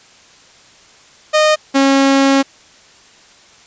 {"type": "tone pair in turn", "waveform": "sawtooth", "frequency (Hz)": [615, 273], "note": ["D#5", "C#4"], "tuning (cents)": [-20, -26], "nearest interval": "octave + major second", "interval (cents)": 1406, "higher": "first", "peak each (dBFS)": -5, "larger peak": "neither", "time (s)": [[1.33, 1.56], [1.74, 2.43]], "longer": "second", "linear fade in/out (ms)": 20, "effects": ["white hiss -45 dBFS RMS until 3.66 s", "resampled to 16000 Hz"]}